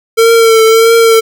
square tone with vibrato, 452.1 Hz, A4, 47 cents sharp, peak -4 dBFS, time 0.17-1.21 s, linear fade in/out 20 ms, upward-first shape triangle, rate 1.6 Hz, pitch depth 36 cents each way, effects none

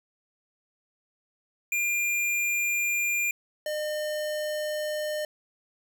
square tone pair in turn, 2400 / 606.6 Hz, D7 / D#5, +37 / -44 cents, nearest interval 2 octaves, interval 2381 cents, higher first, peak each -25 / -29 dBFS, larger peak first, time 1.72-3.31 / 3.66-5.25 s, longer neither, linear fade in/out 2 ms, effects none

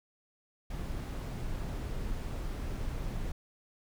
brown noise, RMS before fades -36 dBFS, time 0.7-3.32 s, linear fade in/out 5 ms, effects none

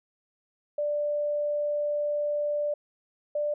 sine tone pair in turn, 589 / 591 Hz, D5 / D5, +5 / +11 cents, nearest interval unison, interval 6 cents, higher second, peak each -25 dBFS, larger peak neither, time 0.78-2.74 / 3.35-3.54 s, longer first, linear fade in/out 5 ms, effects none

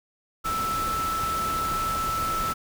sine tone in noise, 1318.5 Hz, E6, in tune, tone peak -25 dBFS, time 0.44-2.54 s, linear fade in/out 20 ms, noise pink, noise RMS -33 dBFS, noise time 0.44-2.54 s, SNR +5 dB, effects none

